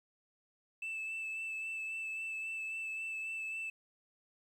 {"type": "tone with vibrato", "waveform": "sine", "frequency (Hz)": 2637, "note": "E7", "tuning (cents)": 0, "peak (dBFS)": -35, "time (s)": [0.82, 3.7], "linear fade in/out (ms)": 5, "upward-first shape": "sine", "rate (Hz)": 3.7, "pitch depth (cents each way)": 16, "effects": ["tanh soft clip ceiling -36 dBFS", "11-bit"]}